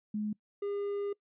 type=tone pair in turn; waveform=sine / triangle; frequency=211.2 / 404.7 Hz; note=G#3 / G#4; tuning=+29 / -45 cents; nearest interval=major seventh; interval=1126 cents; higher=second; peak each=-31 / -30 dBFS; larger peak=second; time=0.14-0.33 / 0.62-1.13 s; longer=second; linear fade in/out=5 ms; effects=noise-tail reverb RT60 0.1 s tail -23 dB re dry + resampled to 8000 Hz